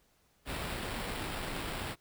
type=noise with sample-and-hold; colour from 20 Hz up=pink; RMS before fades=-38 dBFS; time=0.45-1.96 s; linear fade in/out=50 ms; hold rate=6300 Hz; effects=pink hiss -70 dBFS RMS until 2 s